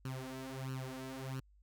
sawtooth tone with flanger, 131.5 Hz, C3, 9 cents sharp, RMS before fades -43 dBFS, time 0.05-1.4 s, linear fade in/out 2 ms, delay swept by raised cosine 0.7 to 4.6 ms, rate 1.5 Hz, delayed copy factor +0.9, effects added 50 Hz sine -62 dBFS peak until 1.62 s

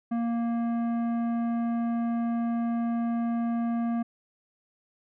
sine tone with tanh clipping, 233.3 Hz, A#3, 2 cents sharp, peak -27 dBFS, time 0.11-4.03 s, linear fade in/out 10 ms, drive 12 dB, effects none

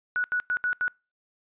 sine tone bursts at uneven times, 1471 Hz, F#6, 11 cents flat, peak -23 dBFS, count 5, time 0.16-0.24 / 0.32-0.4 / 0.5-0.57 / 0.64-0.73 / 0.81-0.88 s, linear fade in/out 0 ms, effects noise-tail reverb RT60 0.3 s tail -26 dB re dry + resampled to 8000 Hz

